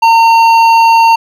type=tone with hard clipping; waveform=triangle; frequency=913 Hz; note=A#5; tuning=36 cents flat; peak=-5 dBFS; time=0.02-1.16 s; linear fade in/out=10 ms; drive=13 dB; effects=none